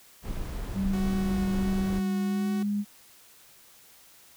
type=noise; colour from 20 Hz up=brown; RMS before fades=-33 dBFS; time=0.22-2.02 s; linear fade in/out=50 ms
type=tone with pitch glide; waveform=sine; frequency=193.6 to 205.1 Hz; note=G3 to G#3; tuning=-21 to -21 cents; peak=-25 dBFS; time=0.74-2.85 s; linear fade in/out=50 ms; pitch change=+100 cents; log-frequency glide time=1.95-2.53 s
type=tone with vibrato; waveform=sawtooth; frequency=370 Hz; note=F#4; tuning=in tune; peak=-33 dBFS; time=0.93-2.63 s; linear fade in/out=5 ms; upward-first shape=sine; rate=1.4 Hz; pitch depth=15 cents each way
effects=white hiss -55 dBFS RMS until 4.36 s